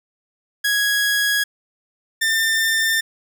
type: tone pair in turn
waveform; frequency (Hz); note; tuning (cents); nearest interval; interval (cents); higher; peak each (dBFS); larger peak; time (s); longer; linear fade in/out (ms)
sawtooth; 1661.2 / 1796; G#6 / A6; 0 / +35; minor second; 135; second; -13; neither; 0.64-1.44 / 2.21-3.01; neither; 10
effects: none